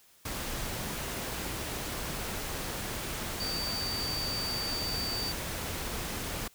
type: tone in noise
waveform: sine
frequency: 4613 Hz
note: D8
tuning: 32 cents flat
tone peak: -33 dBFS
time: 3.4-5.32 s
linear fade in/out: 5 ms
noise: pink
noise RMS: -36 dBFS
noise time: 0.25-6.48 s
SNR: 0 dB
effects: white hiss -61 dBFS RMS until 6.54 s